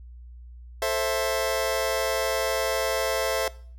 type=chord; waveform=sawtooth; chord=A minor; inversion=none; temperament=just; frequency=440 / 528 / 660 Hz; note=A4 / C5 / E5; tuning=0 / +16 / +2 cents; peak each=-26 / -24 / -22 dBFS; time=0.82-3.48 s; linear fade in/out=2 ms; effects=noise-tail reverb RT60 0.5 s tail -20 dB re dry + added 60 Hz sine -41 dBFS peak until 3.78 s